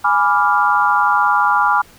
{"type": "chord", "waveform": "sine", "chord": "G# diminished seventh", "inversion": "none", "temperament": "equal", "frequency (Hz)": [830.6, 987.8, 1174.7, 1396.9], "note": ["G#5", "B5", "D6", "F6"], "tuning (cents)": [0, 0, 0, 0], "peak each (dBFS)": -17, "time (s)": [0.04, 1.82], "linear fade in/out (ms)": 10, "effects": ["pink hiss -46 dBFS RMS until 1.98 s"]}